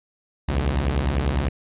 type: beating tone pair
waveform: sawtooth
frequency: 63.3 / 73.3 Hz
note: B1 / D2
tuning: +43 / -3 cents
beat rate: 10 Hz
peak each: -19 dBFS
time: 0.48-1.49 s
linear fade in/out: 10 ms
effects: resampled to 8000 Hz